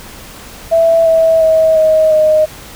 sine tone with pitch steps, 661 / 650.4 / 640 / 629.7 / 619.6 Hz, E5 / E5 / D#5 / D#5 / D#5, +5 / -23 / +49 / +21 / -7 cents, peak -6 dBFS, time 0.71-2.46 s, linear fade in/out 20 ms, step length 350 ms, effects pink hiss -33 dBFS RMS until 2.75 s

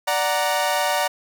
sawtooth chord, D augmented, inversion none, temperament equal, 587.3 / 740 / 932.3 Hz, D5 / F#5 / A#5, 0 / 0 / 0 cents, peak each -20 dBFS, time 0.07-1.08 s, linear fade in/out 10 ms, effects none

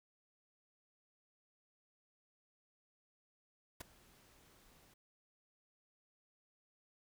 pink noise with ADSR envelope, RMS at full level -43 dBFS, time 3.8-4.94 s, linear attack 10 ms, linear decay 10 ms, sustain -23 dB, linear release 6 ms, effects none

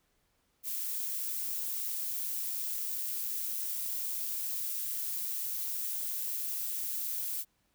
violet noise with amplitude modulation, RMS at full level -34 dBFS, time 0.63-7.45 s, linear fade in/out 50 ms, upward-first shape sine, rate 120 Hz, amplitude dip 30%, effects pink hiss -74 dBFS RMS until 7.74 s

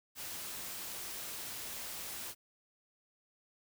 white noise, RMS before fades -43 dBFS, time 0.15-2.35 s, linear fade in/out 50 ms, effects none

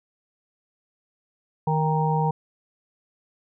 harmonic tone with a mistuned harmonic, 155.56 Hz, D#3, in tune, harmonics 1 / 3 / 5 / 6, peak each -22 / -29 / -27 / -26 dBFS, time 1.67-2.31 s, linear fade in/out 5 ms, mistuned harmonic 5, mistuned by +32 cents, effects none

